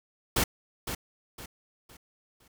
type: noise with echo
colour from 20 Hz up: pink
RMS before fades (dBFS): -25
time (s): 0.36-0.44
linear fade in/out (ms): 5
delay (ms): 510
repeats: 4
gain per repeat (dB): -9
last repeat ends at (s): 2.48
effects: none